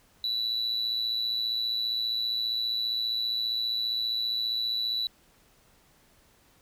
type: tone with amplitude modulation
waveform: sine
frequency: 3951 Hz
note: B7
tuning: in tune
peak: -22 dBFS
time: 0.24-5.07 s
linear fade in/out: 2 ms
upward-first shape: sine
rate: 115 Hz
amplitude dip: 65%
effects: tanh soft clip ceiling -23 dBFS + pink hiss -62 dBFS RMS until 6.61 s